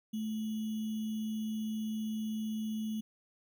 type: tone with sample-and-hold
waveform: sine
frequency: 217.3 Hz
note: A3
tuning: 21 cents flat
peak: -33 dBFS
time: 0.13-3.01 s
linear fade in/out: 10 ms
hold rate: 3150 Hz
effects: none